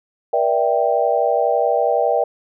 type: chord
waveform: sine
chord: E half-diminished seventh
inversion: second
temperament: equal with one note detuned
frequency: 477.6 / 587.3 / 659.3 / 784 Hz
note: Bb4 / D5 / E5 / G5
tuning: +42 / 0 / 0 / 0 cents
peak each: -20 dBFS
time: 0.33-2.24 s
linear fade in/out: 5 ms
effects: none